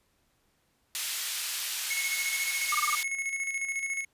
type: high-pass noise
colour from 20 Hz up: pink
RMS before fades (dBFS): -33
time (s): 0.95-3.03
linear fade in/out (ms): 0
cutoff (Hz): 2600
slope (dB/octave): 12
type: tone with tremolo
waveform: square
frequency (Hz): 2186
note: C#7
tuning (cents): -25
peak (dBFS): -29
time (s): 1.9-4.05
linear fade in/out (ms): 10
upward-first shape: square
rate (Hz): 14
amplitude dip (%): 50
type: tone bursts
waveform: triangle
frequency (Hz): 1200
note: D6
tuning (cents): +37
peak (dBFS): -23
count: 5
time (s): 2.72-2.953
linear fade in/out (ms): 5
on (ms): 29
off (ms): 22
effects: pink hiss -71 dBFS RMS until 4.13 s + resampled to 32000 Hz